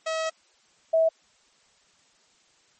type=tone pair in turn; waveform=sawtooth / sine; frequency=642 / 648.7 Hz; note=E5 / E5; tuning=-46 / -28 cents; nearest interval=unison; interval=18 cents; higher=second; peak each=-22 / -17 dBFS; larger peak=second; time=0.06-0.3 / 0.93-1.09 s; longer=first; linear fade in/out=10 ms; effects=white hiss -62 dBFS RMS until 2.79 s + MP3 32 kbps